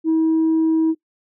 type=tone; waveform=sine; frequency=321.3 Hz; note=E4; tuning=44 cents flat; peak=-12 dBFS; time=0.04-0.95 s; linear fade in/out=50 ms; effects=noise-tail reverb RT60 0.1 s tail -21 dB re dry + tanh soft clip ceiling -12 dBFS